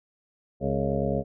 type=harmonic tone with a mistuned harmonic; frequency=69 Hz; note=C#2; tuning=7 cents flat; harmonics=1 / 2 / 3 / 4 / 6 / 7 / 8 / 9 / 10; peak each=-34 / -30 / -30 / -35 / -32 / -36 / -30 / -35 / -36 dBFS; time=0.6-1.24 s; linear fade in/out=50 ms; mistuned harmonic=7; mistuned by=-80 cents; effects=none